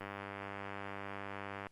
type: click train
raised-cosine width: 0.5 ms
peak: -27 dBFS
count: 166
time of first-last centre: 0.01-1.668 s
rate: 99.5 Hz
effects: pink hiss -72 dBFS RMS until 1.71 s + Opus 32 kbps